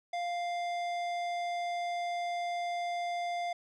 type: tone with tanh clipping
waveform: sine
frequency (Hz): 698.5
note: F5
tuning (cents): 0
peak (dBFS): -34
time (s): 0.13-3.53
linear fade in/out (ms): 5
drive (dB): 15
effects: none